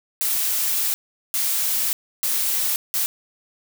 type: noise bursts at uneven times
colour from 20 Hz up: blue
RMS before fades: -22 dBFS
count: 4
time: 0.21-0.94 / 1.34-1.93 / 2.23-2.76 / 2.94-3.06 s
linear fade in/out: 0 ms
effects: none